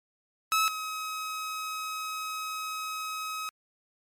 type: tone pair in turn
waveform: sawtooth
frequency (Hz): 1293 / 1273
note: E6 / D#6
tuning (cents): -34 / +39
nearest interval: unison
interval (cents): 27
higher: first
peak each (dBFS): -19 / -29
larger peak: first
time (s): 0.52-0.68 / 0.68-3.49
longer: second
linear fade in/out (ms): 0
effects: MP3 64 kbps